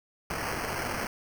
white noise with sample-and-hold, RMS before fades -33 dBFS, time 0.3-1.07 s, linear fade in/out 2 ms, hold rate 3675 Hz, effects none

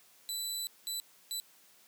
20% pulse tone bursts at uneven times, 3979 Hz, B7, 12 cents sharp, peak -29 dBFS, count 3, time 0.29-0.67 / 0.87-1 / 1.31-1.4 s, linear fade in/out 0 ms, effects white hiss -62 dBFS RMS until 1.87 s + high-pass 150 Hz 12 dB/octave

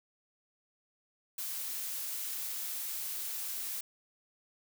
blue noise, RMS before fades -38 dBFS, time 1.38-3.81 s, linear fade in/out 5 ms, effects none

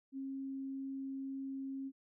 sine tone, 269.8 Hz, C#4, 47 cents flat, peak -39 dBFS, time 0.12-1.92 s, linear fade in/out 50 ms, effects none

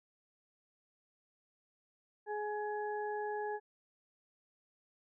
harmonic tone, 420 Hz, G#4, 19 cents sharp, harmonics 1 / 2 / 4, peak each -38 / -39 / -46 dBFS, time 2.26-3.6 s, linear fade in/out 50 ms, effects none

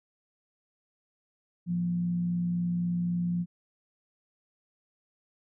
sine tone with frequency modulation, 174.61 Hz, F3, in tune, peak -26 dBFS, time 1.66-3.46 s, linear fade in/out 50 ms, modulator 63.8 Hz, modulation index 0.24, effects none

